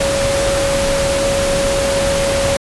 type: tone in noise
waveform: sine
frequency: 554.4 Hz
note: C#5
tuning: in tune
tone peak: -15 dBFS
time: 0-2.57 s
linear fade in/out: 5 ms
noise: pink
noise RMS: -19 dBFS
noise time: 0-2.57 s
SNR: +1 dB
effects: resampled to 24000 Hz